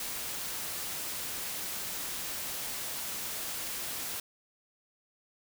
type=noise; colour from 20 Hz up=white; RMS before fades=-37 dBFS; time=0-4.2 s; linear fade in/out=2 ms; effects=none